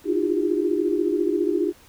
sine tone cluster, 306.1 / 341.8 / 356.3 / 402.4 Hz, D#4 / F4 / F4 / G4, -28 / -37 / +35 / +45 cents, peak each -25 dBFS, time 0.04-1.73 s, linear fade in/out 50 ms, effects pink hiss -52 dBFS RMS until 1.88 s

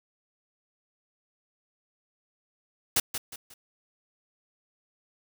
white noise with echo, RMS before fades -23 dBFS, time 2.96-3 s, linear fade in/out 5 ms, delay 180 ms, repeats 3, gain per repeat -9 dB, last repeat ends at 3.54 s, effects none

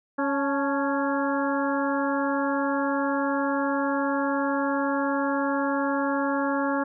harmonic tone with a mistuned harmonic, 277.2 Hz, C#4, in tune, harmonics 1 / 2 / 3 / 4 / 5 / 6, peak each -26 / -29 / -31 / -32 / -33 / -34 dBFS, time 0.18-6.84 s, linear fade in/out 10 ms, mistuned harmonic 3, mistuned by +63 cents, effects none

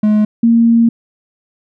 triangle / sine tone pair in turn, 212 / 231.4 Hz, G#3 / A#3, +36 / -13 cents, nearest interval major second, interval 151 cents, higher second, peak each -6 dBFS, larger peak neither, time 0.03-0.25 / 0.43-0.89 s, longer second, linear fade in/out 5 ms, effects none

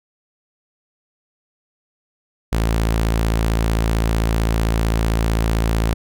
sawtooth tone, 55.6 Hz, A1, 19 cents sharp, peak -12 dBFS, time 2.52-5.94 s, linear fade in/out 10 ms, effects none

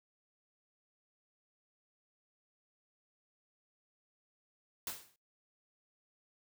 white noise with exponential decay, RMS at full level -37 dBFS, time 4.87-5.16 s, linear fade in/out 2 ms, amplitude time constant 63 ms, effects noise-tail reverb RT60 0.3 s tail -26 dB re dry

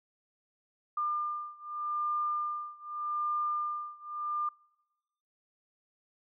sine beating tone pair, 1200 / 1200.83 Hz, D6 / D6, +37 / +38 cents, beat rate 0.83 Hz, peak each -34 / -35 dBFS, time 0.97-4.49 s, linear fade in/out 5 ms, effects noise-tail reverb RT60 1.0 s tail -26 dB re dry

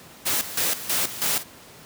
white noise with tremolo, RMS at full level -23 dBFS, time 0.25-1.44 s, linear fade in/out 20 ms, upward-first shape square, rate 3.1 Hz, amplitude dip 75%, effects pink hiss -46 dBFS RMS until 1.85 s + high-pass 100 Hz 12 dB/octave

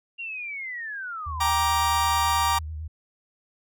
sine linear sweep, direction down, 2794 to 815 Hz, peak -31 dBFS, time 0.18-1.51 s, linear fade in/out 20 ms
sine tone with vibrato, 77.78 Hz, D#2, in tune, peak -31 dBFS, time 1.26-2.88 s, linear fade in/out 10 ms, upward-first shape sine, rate 9.1 Hz, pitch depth 56 cents each way
40% pulse chord, G minor, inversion none, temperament just, 784 / 940.8 / 1176 Hz, G5 / Bb5 / D6, 0 / +16 / +2 cents, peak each -28 / -23 / -24 dBFS, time 1.4-2.59 s, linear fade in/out 10 ms
effects none

